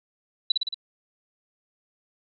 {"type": "tone with echo", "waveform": "sine", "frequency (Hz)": 3951, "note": "B7", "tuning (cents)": 0, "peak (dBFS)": -16, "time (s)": [0.5, 0.52], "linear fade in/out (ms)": 5, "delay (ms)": 56, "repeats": 4, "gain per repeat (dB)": -3, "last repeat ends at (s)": 0.744, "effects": []}